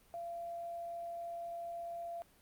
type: tone with quantisation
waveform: sine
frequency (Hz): 684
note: F5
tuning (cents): -36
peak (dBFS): -40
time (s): 0.14-2.22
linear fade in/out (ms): 0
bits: 11
effects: pink hiss -66 dBFS RMS until 2.41 s + Opus 32 kbps